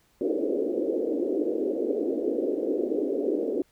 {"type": "band-pass noise", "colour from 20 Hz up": "pink", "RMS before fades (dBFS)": -27, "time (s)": [0.21, 3.62], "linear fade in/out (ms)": 2, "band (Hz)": [280, 520], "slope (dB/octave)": 48, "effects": ["pink hiss -65 dBFS RMS until 3.71 s"]}